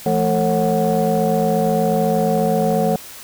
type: tone cluster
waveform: sine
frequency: 168.8 / 217.2 / 448.9 / 543 / 738 Hz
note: E3 / A3 / A4 / C#5 / F#5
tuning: +41 / -22 / +35 / -36 / -5 cents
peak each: -20 dBFS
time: 0.06-2.96 s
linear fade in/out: 2 ms
effects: tanh soft clip ceiling -8 dBFS + white hiss -37 dBFS RMS until 3.23 s